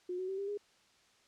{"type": "tone with pitch steps", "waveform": "sine", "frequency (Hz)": [360, 372.1, 384.5, 397.4, 410.7], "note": ["F#4", "F#4", "G4", "G4", "G#4"], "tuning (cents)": [-47, 10, -33, 24, -19], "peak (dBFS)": -35, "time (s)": [0.09, 0.575], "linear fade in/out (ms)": 5, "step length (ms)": 97, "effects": ["white hiss -67 dBFS RMS until 1.27 s", "low-pass 6000 Hz 12 dB/octave"]}